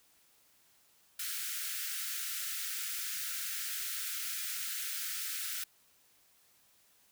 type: high-pass noise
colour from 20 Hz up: white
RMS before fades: -38 dBFS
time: 1.19-5.64 s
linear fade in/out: 5 ms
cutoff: 1300 Hz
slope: 96 dB/octave
effects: white hiss -67 dBFS RMS until 7.11 s